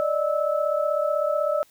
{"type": "tone cluster", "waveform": "sine", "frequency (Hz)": [583, 619, 1307], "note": ["D5", "D#5", "E6"], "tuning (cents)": [-13, -9, -15], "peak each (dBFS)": [-24, -24, -29], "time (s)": [0, 1.63], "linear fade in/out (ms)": 0, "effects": ["white hiss -58 dBFS RMS until 1.7 s"]}